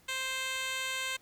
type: tone with band-pass filter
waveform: 10% pulse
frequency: 523.3 Hz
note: C5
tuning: in tune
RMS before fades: -35 dBFS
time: 0.08-1.17 s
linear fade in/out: 10 ms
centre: 4400 Hz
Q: 0.57
effects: pink hiss -63 dBFS RMS until 1.21 s